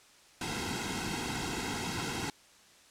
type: noise with comb filter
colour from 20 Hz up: pink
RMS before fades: -35 dBFS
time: 0.41-2.3 s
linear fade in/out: 2 ms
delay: 1.7 ms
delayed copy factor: -1
effects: white hiss -59 dBFS RMS until 2.9 s + low-pass 8000 Hz 12 dB/octave